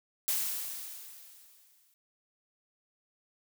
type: noise with exponential decay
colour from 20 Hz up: blue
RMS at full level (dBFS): -29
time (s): 0.28-1.94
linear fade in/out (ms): 0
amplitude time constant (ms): 360
effects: none